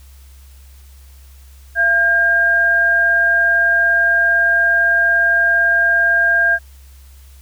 sine tone pair together, 679.4 / 1608 Hz, F5 / G6, -48 / +44 cents, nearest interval octave + minor third, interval 1492 cents, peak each -21 / -11 dBFS, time 1.75-6.59 s, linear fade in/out 50 ms, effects added 67 Hz sine -39 dBFS peak until 7.41 s + white hiss -51 dBFS RMS until 7.41 s

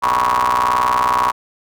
35% pulse ring-modulated tone, 61.74 Hz, B1, in tune, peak -9 dBFS, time 0.02-1.32 s, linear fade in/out 20 ms, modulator 1040 Hz, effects none

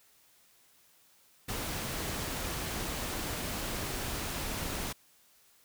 pink noise, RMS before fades -36 dBFS, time 1.48-4.93 s, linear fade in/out 10 ms, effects white hiss -64 dBFS RMS until 5.64 s

